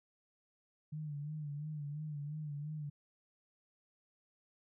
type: tone with vibrato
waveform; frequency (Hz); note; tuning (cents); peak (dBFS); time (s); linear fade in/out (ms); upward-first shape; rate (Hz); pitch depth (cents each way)
sine; 149.1; D3; +27; -39; 0.92-2.9; 10; sine; 2.9; 65
effects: none